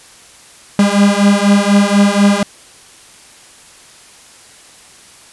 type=beating tone pair; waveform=45% pulse; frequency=200 / 204.1 Hz; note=G3 / G#3; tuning=+35 / -30 cents; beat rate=4.1 Hz; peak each=-11 dBFS; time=0.79-2.43 s; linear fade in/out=2 ms; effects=white hiss -41 dBFS RMS until 5.32 s + resampled to 24000 Hz